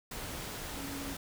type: tone in noise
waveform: sine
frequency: 277.2 Hz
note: C#4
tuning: in tune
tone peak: -41 dBFS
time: 0.77-1.14 s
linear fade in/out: 5 ms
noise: pink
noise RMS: -41 dBFS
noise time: 0.11-1.17 s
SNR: -3 dB
effects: none